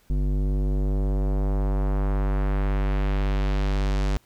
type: tone with low-pass filter sweep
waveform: square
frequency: 49.09 Hz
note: G1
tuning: 3 cents sharp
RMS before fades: -23 dBFS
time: 0.1-4.17 s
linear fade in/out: 0 ms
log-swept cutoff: 250 to 6600 Hz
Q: 0.93
effects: pink hiss -61 dBFS RMS until 4.25 s